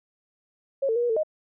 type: tone with pitch steps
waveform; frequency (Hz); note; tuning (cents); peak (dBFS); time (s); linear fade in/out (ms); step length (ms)
sine; 547 / 448.5 / 477.3 / 481.5 / 446 / 620; C#5 / A4 / A#4 / B4 / A4 / D#5; -23 / +33 / +41 / -44 / +23 / -6; -21; 0.82-1.234; 10; 69
effects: none